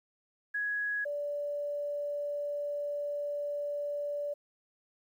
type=tone pair in turn; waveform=sine; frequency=1670 / 580.6 Hz; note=G#6 / D5; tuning=+9 / -20 cents; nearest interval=octave + tritone; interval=1829 cents; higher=first; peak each=-30 / -32 dBFS; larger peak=first; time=0.54-1.05 / 1.05-4.34 s; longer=second; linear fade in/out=10 ms; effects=11-bit